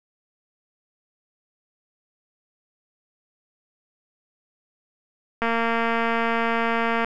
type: click train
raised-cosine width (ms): 0.5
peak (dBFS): -9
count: 375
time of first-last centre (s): 5.42-7.046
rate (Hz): 230
effects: none